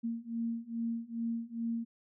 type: beating tone pair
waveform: sine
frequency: 229.6 / 232 Hz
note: A#3 / A#3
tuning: -26 / -8 cents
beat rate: 2.4 Hz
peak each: -37 / -36 dBFS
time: 0.03-1.85 s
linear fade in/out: 20 ms
effects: none